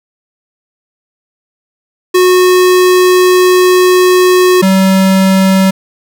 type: tone pair in turn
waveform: square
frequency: 365.3 / 190.9 Hz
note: F#4 / G3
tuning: -22 / -46 cents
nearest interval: major seventh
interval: 1124 cents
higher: first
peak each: -5 / -6 dBFS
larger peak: first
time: 2.14-4.62 / 4.62-5.71 s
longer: first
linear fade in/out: 10 ms
effects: none